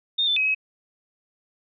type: tone with pitch steps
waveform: sine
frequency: 3657 / 3529 / 2540 / 2556 Hz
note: A#7 / A7 / D#7 / D#7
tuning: -34 / +4 / +35 / +46 cents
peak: -19 dBFS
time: 0.18-0.548 s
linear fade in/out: 10 ms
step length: 92 ms
effects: none